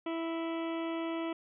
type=harmonic tone; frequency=329.6 Hz; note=E4; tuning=in tune; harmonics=1 / 2 / 3 / 4 / 6 / 7 / 8 / 9 / 10; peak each=-34 / -40 / -44 / -46 / -50 / -51 / -52 / -53 / -54 dBFS; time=0.06-1.33 s; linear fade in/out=5 ms; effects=none